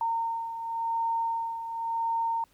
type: beating tone pair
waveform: sine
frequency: 916 / 916.92 Hz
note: A#5 / A#5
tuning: -31 / -29 cents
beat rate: 0.92 Hz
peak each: -28 / -35 dBFS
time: 0.01-2.44 s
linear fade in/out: 2 ms
effects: pink hiss -65 dBFS RMS until 2.53 s